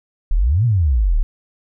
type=exponential two-way sweep; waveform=sine; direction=up then down; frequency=32.14 to 125.3 to 32.14 Hz; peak=-12 dBFS; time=0.31-1.23 s; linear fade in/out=0 ms; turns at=0.65 s; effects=none